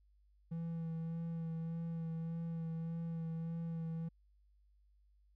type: tone with vibrato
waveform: triangle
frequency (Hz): 164.81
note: E3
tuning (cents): 0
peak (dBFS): -36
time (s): 0.51-4.09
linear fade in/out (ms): 10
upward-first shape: sine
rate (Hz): 1.7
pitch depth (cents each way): 19
effects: added 50 Hz sine -66 dBFS peak until 5.35 s